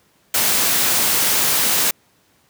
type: noise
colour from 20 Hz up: white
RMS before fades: -17 dBFS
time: 0.34-1.91 s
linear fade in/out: 5 ms
effects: pink hiss -58 dBFS RMS until 2.49 s + high-pass 100 Hz 12 dB/octave